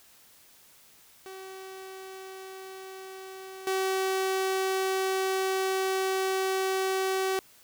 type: tone with level steps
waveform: sawtooth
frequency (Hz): 380.9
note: G4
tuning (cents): -50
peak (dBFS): -37 / -22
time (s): 1.26-7.39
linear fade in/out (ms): 0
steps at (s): 3.67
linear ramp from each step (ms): 2
effects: white hiss -57 dBFS RMS until 7.63 s